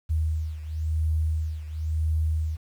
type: beating tone pair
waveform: sine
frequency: 78.5 / 79.46 Hz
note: D#2 / D#2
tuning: +16 / +37 cents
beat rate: 0.96 Hz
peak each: -25 / -29 dBFS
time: 0.09-2.57 s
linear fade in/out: 20 ms
effects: 9-bit